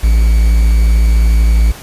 triangle tone with quantisation, 55.6 Hz, A1, 19 cents sharp, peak -4 dBFS, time 0.03-1.72 s, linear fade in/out 10 ms, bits 5, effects pink hiss -32 dBFS RMS until 1.82 s + resampled to 32000 Hz

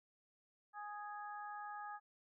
harmonic tone, 415.3 Hz, G#4, in tune, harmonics 2 / 3 / 4, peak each -47 / -50 / -53 dBFS, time 0.73-2 s, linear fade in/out 50 ms, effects none

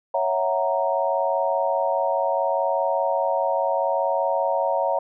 sine chord, F# dominant seventh, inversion second, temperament equal, 554.4 / 659.3 / 740 / 932.3 Hz, C#5 / E5 / F#5 / A#5, 0 / 0 / 0 / 0 cents, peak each -24 / -25 / -27 / -25 dBFS, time 0.14-4.99 s, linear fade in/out 5 ms, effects none

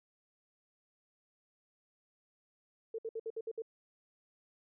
sine tone bursts, 448.9 Hz, A4, 35 cents sharp, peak -36 dBFS, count 7, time 2.94-3.621 s, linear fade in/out 5 ms, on 45 ms, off 61 ms, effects none

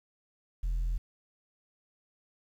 sine tone, 42.01 Hz, E1, 34 cents sharp, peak -25 dBFS, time 0.63-0.98 s, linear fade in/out 10 ms, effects tanh soft clip ceiling -27 dBFS + 10-bit

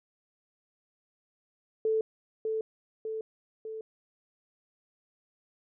sine tone with echo, 440 Hz, A4, in tune, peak -24 dBFS, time 1.85-2.01 s, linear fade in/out 2 ms, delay 600 ms, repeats 3, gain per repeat -4 dB, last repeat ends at 3.81 s, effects none

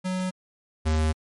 square tone pair in turn, 185 / 78.32 Hz, F#3 / D#2, 0 / +12 cents, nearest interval octave + minor third, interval 1488 cents, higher first, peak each -26 / -21 dBFS, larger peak second, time 0.04-0.31 / 0.85-1.13 s, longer second, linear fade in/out 20 ms, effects MP3 48 kbps

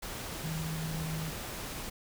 sine tone in noise, 159.5 Hz, D#3, 43 cents sharp, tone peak -34 dBFS, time 0.43-1.3 s, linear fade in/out 10 ms, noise pink, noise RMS -40 dBFS, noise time 0.02-1.9 s, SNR +3 dB, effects none

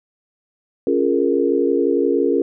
sine chord, Bb minor seventh, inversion first, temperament equal, 277.2 / 349.2 / 415.3 / 466.2 Hz, Db4 / F4 / Ab4 / Bb4, 0 / 0 / 0 / 0 cents, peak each -20 dBFS, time 0.87-2.42 s, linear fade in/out 2 ms, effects none

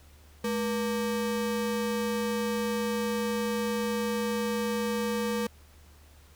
square ring-modulated tone, 346.5 Hz, F4, 14 cents flat, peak -25 dBFS, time 0.44-5.47 s, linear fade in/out 5 ms, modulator 134 Hz, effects added 74 Hz sine -53 dBFS peak until 6.35 s + pink hiss -59 dBFS RMS until 6.35 s

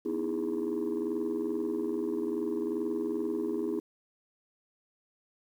sine chord, E major seventh, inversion second, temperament just, 247.2 / 309 / 329.6 / 412 Hz, B3 / D#4 / E4 / G#4, +2 / -12 / 0 / -14 cents, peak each -35 / -35 / -32 / -32 dBFS, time 0.05-3.8 s, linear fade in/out 10 ms, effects tanh soft clip ceiling -24 dBFS + 10-bit

